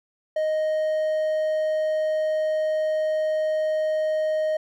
triangle tone, 622.3 Hz, D#5, in tune, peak -19 dBFS, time 0.36-4.57 s, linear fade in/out 5 ms, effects none

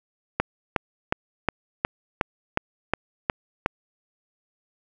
click train, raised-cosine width 0.5 ms, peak -5 dBFS, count 10, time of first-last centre 0.4-3.661 s, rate 2.76 Hz, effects none

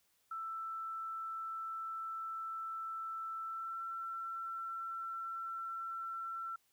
sine tone with pitch glide, 1327 to 1345.5 Hz, E6 to E6, +11 to +35 cents, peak -39 dBFS, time 0.31-6.56 s, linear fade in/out 5 ms, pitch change +24 cents, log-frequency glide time 3.43-3.81 s, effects white hiss -75 dBFS RMS until 6.72 s

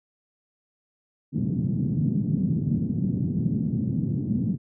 pink band-pass noise, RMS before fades -25 dBFS, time 1.32-4.58 s, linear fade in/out 50 ms, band 130 to 220 Hz, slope 24 dB/octave, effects none

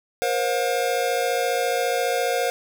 square tone cluster, 476.4 / 531 / 715 Hz, A#4 / C5 / F5, +38 / +25 / +41 cents, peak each -26 dBFS, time 0.22-2.5 s, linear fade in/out 0 ms, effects none

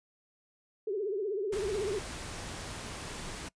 sine tone with vibrato, 405.8 Hz, G#4, 40 cents flat, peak -30 dBFS, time 0.87-1.99 s, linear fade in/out 5 ms, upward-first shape triangle, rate 16 Hz, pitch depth 180 cents each way
pink noise, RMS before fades -41 dBFS, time 1.52-3.49 s, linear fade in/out 10 ms
brown noise with exponential growth, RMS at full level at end -35 dBFS, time 3.17-3.3 s, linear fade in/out 0 ms, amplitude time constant 27 ms
effects noise-tail reverb RT60 0.1 s tail -23 dB re dry + resampled to 22050 Hz

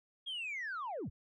sine linear sweep, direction down, 3309 to 50.8 Hz, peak -36 dBFS, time 0.26-1.1 s, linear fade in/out 20 ms, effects tanh soft clip ceiling -35 dBFS

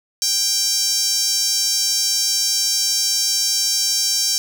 sawtooth tone with high-pass filter, 787 Hz, G5, 7 cents sharp, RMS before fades -19 dBFS, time 0.22-4.38 s, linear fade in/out 0 ms, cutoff 5600 Hz, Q 4.8, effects 8-bit

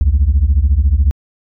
sine beating tone pair, 63.1 / 77.1 Hz, B1 / D#2, +38 / -15 cents, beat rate 14 Hz, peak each -10 dBFS, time 0.01-1.11 s, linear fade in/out 0 ms, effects tanh soft clip ceiling -5 dBFS

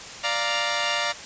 10% pulse chord, Bb major, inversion first, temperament equal, 587.3 / 698.5 / 932.3 Hz, D5 / F5 / Bb5, 0 / 0 / 0 cents, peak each -19 dBFS, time 0.23-1.13 s, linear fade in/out 20 ms, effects white hiss -38 dBFS RMS until 1.25 s + resampled to 16000 Hz

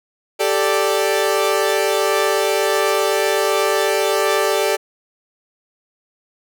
sawtooth chord, G suspended second, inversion none, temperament equal, 392 / 440 / 587.3 Hz, G4 / A4 / D5, 0 / 0 / 0 cents, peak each -16 dBFS, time 0.39-4.77 s, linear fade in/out 20 ms, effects none

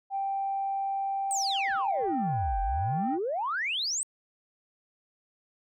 sine tone, 785 Hz, G5, 2 cents sharp, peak -27 dBFS, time 0.1-3.19 s, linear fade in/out 50 ms
sine exponential two-way sweep, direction down then up, 8610 to 42.96 to 8610 Hz, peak -27 dBFS, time 1.31-4.03 s, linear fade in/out 0 ms, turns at 2.61 s
effects tanh soft clip ceiling -21 dBFS

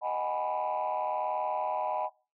sine chord, G# minor seventh, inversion second, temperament equal with one note detuned, 622.3 / 749.5 / 830.6 / 987.8 Hz, D#5 / F#5 / G#5 / B5, 0 / +22 / 0 / 0 cents, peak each -33 dBFS, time 0.01-2.1 s, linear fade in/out 50 ms, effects noise-tail reverb RT60 0.3 s tail -20 dB re dry + tanh soft clip ceiling -23 dBFS

